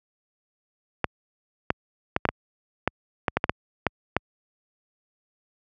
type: clicks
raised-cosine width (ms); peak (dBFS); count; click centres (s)
0.5; -5; 12; 1.043 / 1.704 / 2.164 / 2.253 / 2.289 / 2.876 / 3.282 / 3.37 / 3.441 / 3.495 / 3.867 / 4.166
effects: high-pass 60 Hz 12 dB/octave